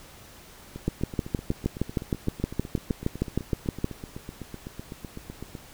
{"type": "two click trains", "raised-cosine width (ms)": 3, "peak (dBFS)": [-11, -23], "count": [20, 39], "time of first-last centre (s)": [[0.88, 3.844], [0.76, 5.552]], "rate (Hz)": [6.41, 7.93], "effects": ["pink hiss -49 dBFS RMS until 5.73 s"]}